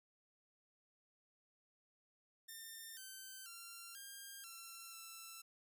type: tone with pitch steps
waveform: 5% pulse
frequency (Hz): 1807 / 1543 / 1374 / 1607 / 1353 / 1336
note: A6 / G6 / F6 / G6 / E6 / E6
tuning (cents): +46 / -28 / -29 / +43 / +45 / +23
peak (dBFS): -40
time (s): 2.48-5.42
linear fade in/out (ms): 10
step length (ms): 490
effects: none